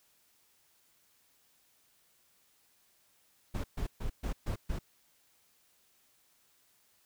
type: noise bursts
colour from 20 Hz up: brown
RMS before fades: -34 dBFS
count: 6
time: 3.54-4.79 s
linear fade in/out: 10 ms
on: 100 ms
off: 130 ms
effects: white hiss -69 dBFS RMS until 7.05 s